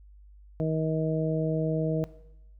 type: harmonic tone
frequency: 158.3 Hz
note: D#3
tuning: 30 cents sharp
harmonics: 1 / 2 / 3 / 4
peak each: -27 / -32 / -32 / -34 dBFS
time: 0.6-2.04 s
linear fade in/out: 0 ms
effects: noise-tail reverb RT60 0.8 s tail -17 dB re dry + added 50 Hz sine -49 dBFS peak until 2.59 s